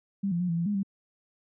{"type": "tone with pitch steps", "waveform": "sine", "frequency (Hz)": [197.6, 171.8, 179.4, 167.5, 169.8, 206.3, 195.9], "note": ["G3", "F3", "F3", "E3", "F3", "G#3", "G3"], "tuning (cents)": [14, -28, 47, 28, -48, -11, -1], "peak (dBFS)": -25, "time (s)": [0.23, 0.832], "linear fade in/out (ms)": 10, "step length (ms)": 86, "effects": []}